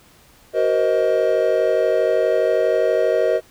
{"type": "chord", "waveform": "triangle", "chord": "C half-diminished seventh", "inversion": "second", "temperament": "just", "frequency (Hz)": [376.7, 470.9, 523.3, 627.9], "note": ["Gb4", "Bb4", "C5", "Eb5"], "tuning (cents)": [31, 18, 0, 16], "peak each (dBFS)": [-21, -18, -20, -17], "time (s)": [0.53, 3.41], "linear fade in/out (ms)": 50, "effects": ["pink hiss -51 dBFS RMS until 3.5 s"]}